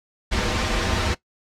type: noise with comb filter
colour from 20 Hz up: pink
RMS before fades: -22 dBFS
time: 0.31-1.15 s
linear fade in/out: 20 ms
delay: 7.1 ms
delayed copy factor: -0.7
effects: noise-tail reverb RT60 0.1 s tail -17 dB re dry + low-pass 5000 Hz 12 dB/octave